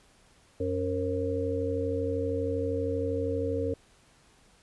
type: harmonic tone with a mistuned harmonic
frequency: 92.5 Hz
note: F#2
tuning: in tune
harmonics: 1 / 3 / 5 / 6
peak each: -33 / -34 / -30 / -35 dBFS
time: 0.6-3.74 s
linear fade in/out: 5 ms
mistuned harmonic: 6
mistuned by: -63 cents
effects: pink hiss -61 dBFS RMS until 4.62 s + resampled to 24000 Hz